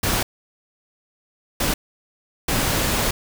pink noise bursts at uneven times, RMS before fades -21 dBFS, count 3, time 0.03-0.23 / 1.6-1.74 / 2.48-3.11 s, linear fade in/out 5 ms, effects none

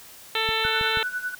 harmonic tone, 444 Hz, A4, 16 cents sharp, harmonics 1 / 2 / 3 / 4 / 5 / 6 / 7 / 8 / 9, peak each -31 / -31 / -31 / -31 / -31 / -31 / -31 / -31 / -31 dBFS, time 0.35-1.03 s, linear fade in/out 2 ms
click train, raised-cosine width 5 ms, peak -23 dBFS, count 4, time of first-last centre 0.49-0.972 s, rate 6.22 Hz
sine tone with tremolo, 1486 Hz, F#6, 7 cents sharp, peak -24 dBFS, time 0.64-1.35 s, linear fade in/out 5 ms, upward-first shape sine, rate 10 Hz, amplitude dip 75%
effects white hiss -46 dBFS RMS until 1.39 s

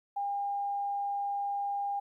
sine tone, 805 Hz, G5, 46 cents sharp, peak -30 dBFS, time 0.16-2 s, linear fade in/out 10 ms, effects 12-bit

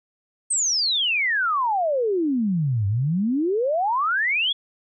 sine exponential two-way sweep, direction down then up, 8570 to 96.2 to 3472 Hz, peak -19 dBFS, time 0.5-4.53 s, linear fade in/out 10 ms, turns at 2.87 s, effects none

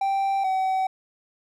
triangle tone pair in turn, 783 / 759 Hz, G5 / F#5, -2 / +44 cents, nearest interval minor second, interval 54 cents, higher first, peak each -19 dBFS, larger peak neither, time 0.01-0.44 / 0.44-0.87 s, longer neither, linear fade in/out 5 ms, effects none

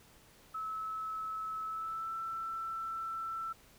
sine tone with pitch glide, 1299 to 1333.2 Hz, E6 to E6, -26 to +19 cents, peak -36 dBFS, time 0.54-3.53 s, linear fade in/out 10 ms, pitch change +45 cents, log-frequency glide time 1.64-2.17 s, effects pink hiss -61 dBFS RMS until 3.78 s

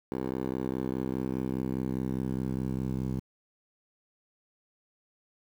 10% pulse tone with band-pass filter sweep, 64.9 Hz, C2, 13 cents flat, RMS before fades -32 dBFS, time 0.12-3.2 s, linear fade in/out 0 ms, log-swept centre 410 to 150 Hz, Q 1, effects 9-bit

